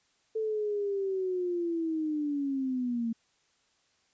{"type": "linear sweep", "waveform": "sine", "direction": "down", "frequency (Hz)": [443.5, 225.6], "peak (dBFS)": -28, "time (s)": [0.35, 3.13], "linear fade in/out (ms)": 10, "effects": ["white hiss -70 dBFS RMS until 4.13 s", "resampled to 16000 Hz"]}